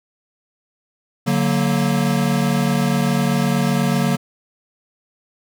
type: chord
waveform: square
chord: D augmented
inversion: none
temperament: equal with one note detuned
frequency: 144.81 / 185 / 233.1 Hz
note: D3 / F#3 / A#3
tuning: -24 / 0 / 0 cents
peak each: -21 dBFS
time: 1.26-4.17 s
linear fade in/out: 20 ms
effects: none